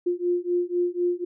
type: beating tone pair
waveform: sine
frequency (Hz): 351 / 355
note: F4 / F4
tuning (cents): +9 / +28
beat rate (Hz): 4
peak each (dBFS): -25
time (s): 0.06-1.25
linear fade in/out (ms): 10
effects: none